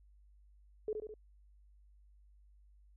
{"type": "tone with echo", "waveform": "sine", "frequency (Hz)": 428.6, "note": "A4", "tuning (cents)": -45, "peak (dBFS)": -33, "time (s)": [0.88, 0.93], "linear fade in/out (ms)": 2, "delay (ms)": 70, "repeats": 3, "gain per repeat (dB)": -4, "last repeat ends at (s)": 1.14, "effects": ["added 50 Hz sine -60 dBFS peak until 2.96 s"]}